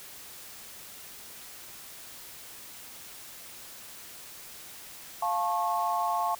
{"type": "chord", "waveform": "sine", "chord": "F augmented", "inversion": "none", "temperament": "just", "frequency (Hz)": [698.5, 873.1, 1091.3], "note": ["F5", "A5", "C#6"], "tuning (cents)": [0, -14, -27], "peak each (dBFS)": -30, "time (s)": [5.22, 6.35], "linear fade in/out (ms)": 5, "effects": ["white hiss -46 dBFS RMS until 6.39 s"]}